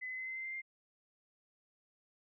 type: tone with pitch steps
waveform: sine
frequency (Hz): 2019 / 2033 / 2047 / 2061 / 2076 / 2090 / 2105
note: B6 / B6 / C7 / C7 / C7 / C7 / C7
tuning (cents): +38 / +50 / -38 / -27 / -14 / -2 / +10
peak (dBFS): -39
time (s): 0.01-0.619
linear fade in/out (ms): 20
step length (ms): 87
effects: none